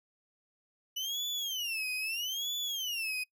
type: tone with vibrato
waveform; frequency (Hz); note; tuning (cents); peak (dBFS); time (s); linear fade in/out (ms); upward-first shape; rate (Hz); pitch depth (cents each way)
35% pulse; 2944; F#7; -9; -31; 0.96-3.24; 10; sine; 0.78; 280
effects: noise-tail reverb RT60 0.1 s tail -21 dB re dry